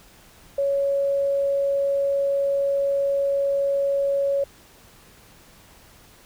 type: tone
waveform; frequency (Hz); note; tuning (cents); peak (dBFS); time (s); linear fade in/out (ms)
sine; 557; C#5; +8; -19; 0.58-4.44; 5
effects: pink hiss -51 dBFS RMS until 6.25 s